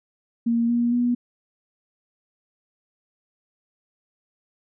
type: tone with pitch steps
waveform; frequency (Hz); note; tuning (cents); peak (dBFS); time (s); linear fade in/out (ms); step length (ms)
sine; 233.1 / 237.9 / 242.7; A#3 / A#3 / B3; 0 / +35 / -30; -18; 0.46-1.15; 10; 230
effects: none